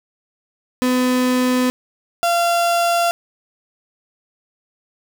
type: tone pair in turn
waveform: 35% pulse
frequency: 252.3 / 687.7 Hz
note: B3 / F5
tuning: +37 / -27 cents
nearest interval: octave + perfect fourth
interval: 1736 cents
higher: second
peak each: -13 dBFS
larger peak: neither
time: 0.82-1.7 / 2.23-3.11 s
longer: neither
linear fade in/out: 0 ms
effects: none